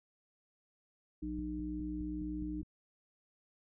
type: harmonic tone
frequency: 61 Hz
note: B1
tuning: 21 cents flat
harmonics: 1 / 3 / 5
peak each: -43 / -45 / -38 dBFS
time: 1.22-2.62 s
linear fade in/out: 10 ms
type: click train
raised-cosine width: 5 ms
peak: -36 dBFS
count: 7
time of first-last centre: 1.39-2.63 s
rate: 4.84 Hz
effects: none